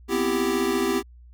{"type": "chord", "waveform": "square", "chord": "C major seventh", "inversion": "third", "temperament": "equal with one note detuned", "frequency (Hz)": [246.9, 261.6, 332.9, 392], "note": ["B3", "C4", "E4", "G4"], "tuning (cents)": [0, 0, 17, 0], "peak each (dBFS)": [-30, -30, -28, -25], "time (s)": [0.08, 1.03], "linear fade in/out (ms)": 50, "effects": ["added 60 Hz sine -45 dBFS peak until 1.33 s"]}